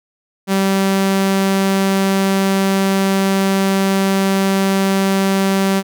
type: tone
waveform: sawtooth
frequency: 193.9 Hz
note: G3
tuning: 19 cents flat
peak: -9 dBFS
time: 0.47-5.83 s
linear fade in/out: 50 ms
effects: none